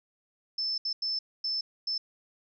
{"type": "tone bursts at uneven times", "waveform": "sine", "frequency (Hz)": 5274, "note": "E8", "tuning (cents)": 0, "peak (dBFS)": -28, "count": 5, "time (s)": [[0.58, 0.78], [0.85, 0.93], [1.02, 1.19], [1.44, 1.61], [1.87, 1.98]], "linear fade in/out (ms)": 5, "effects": []}